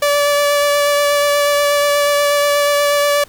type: tone with vibrato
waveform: sawtooth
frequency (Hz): 578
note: D5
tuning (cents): -28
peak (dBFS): -8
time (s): 0.02-3.24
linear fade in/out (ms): 5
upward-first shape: sine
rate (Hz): 8.3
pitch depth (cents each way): 11
effects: pink hiss -45 dBFS RMS until 3.28 s